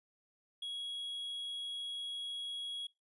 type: tone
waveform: triangle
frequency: 3322 Hz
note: G#7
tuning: in tune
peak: -37 dBFS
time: 0.62-2.87 s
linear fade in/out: 5 ms
effects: noise-tail reverb RT60 0.2 s tail -22 dB re dry + resampled to 24000 Hz